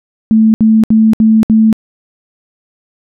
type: tone bursts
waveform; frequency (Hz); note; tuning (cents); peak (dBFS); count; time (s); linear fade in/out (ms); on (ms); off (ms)
sine; 220.2; A3; +2; -4; 5; 0.31-1.728; 0; 230; 67
effects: none